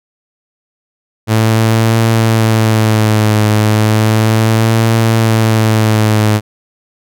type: tone with vibrato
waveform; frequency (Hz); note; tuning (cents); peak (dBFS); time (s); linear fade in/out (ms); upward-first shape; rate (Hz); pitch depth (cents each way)
sawtooth; 110; A2; 0; -4; 1.27-6.41; 50; triangle; 0.34; 56
effects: none